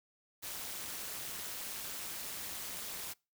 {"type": "noise with amplitude modulation", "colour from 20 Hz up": "white", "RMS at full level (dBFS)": -39, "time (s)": [0.42, 3.14], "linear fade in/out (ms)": 20, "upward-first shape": "sine", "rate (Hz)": 212, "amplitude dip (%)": 75, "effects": ["noise-tail reverb RT60 0.3 s tail -26 dB re dry"]}